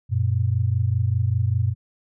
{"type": "tone pair together", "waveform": "sine", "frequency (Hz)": [94, 119.08], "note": ["F#2", "A#2"], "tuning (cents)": [28, 37], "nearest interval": "major third", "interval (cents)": 409, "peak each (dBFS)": -21, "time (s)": [0.09, 1.75], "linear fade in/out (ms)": 50, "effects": []}